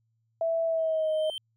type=tone with pitch glide; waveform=sine; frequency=659.3 to 624.5 Hz; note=E5 to D#5; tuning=0 to +6 cents; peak=-24 dBFS; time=0.41-1.3 s; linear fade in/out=2 ms; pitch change=-94 cents; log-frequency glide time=0.65-1.11 s
type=tone with exponential growth; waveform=triangle; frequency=3116 Hz; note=G7; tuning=11 cents flat; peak=-30 dBFS; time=0.78-1.38 s; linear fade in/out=1 ms; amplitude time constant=130 ms
effects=added 113 Hz sine -70 dBFS peak until 1.56 s